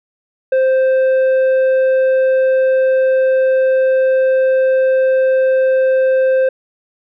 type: tone with tanh clipping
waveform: sine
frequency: 523.3 Hz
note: C5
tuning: in tune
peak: -11 dBFS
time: 0.52-6.49 s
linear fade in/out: 5 ms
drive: 6 dB
effects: none